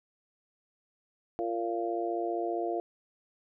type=harmonic tone; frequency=115.2 Hz; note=A#2; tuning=20 cents flat; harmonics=3 / 4 / 5 / 6; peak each=-33 / -36 / -41 / -33 dBFS; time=1.39-2.8 s; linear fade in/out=0 ms; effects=none